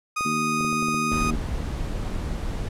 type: tone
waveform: 30% pulse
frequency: 1242 Hz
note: D#6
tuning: 3 cents flat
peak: -21 dBFS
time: 0.16-1.31 s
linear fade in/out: 10 ms
type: clicks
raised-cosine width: 2 ms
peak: -22 dBFS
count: 10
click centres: 0.209 / 0.608 / 0.647 / 0.729 / 0.826 / 0.885 / 0.944 / 1.118 / 1.487 / 1.606 s
type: harmonic tone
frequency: 77.2 Hz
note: D#2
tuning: 13 cents flat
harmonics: 2 / 3 / 4 / 5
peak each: -33 / -27 / -34 / -36 dBFS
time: 0.25-1.36 s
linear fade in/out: 5 ms
type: noise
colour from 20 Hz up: brown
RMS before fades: -28 dBFS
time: 1.11-2.69 s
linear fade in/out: 10 ms
effects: low-pass 11000 Hz 12 dB/octave